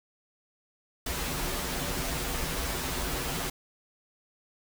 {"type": "noise with comb filter", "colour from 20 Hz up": "pink", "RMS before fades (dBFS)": -32, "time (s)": [1.06, 3.5], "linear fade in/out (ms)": 5, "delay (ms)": 9.5, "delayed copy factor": -1, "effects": []}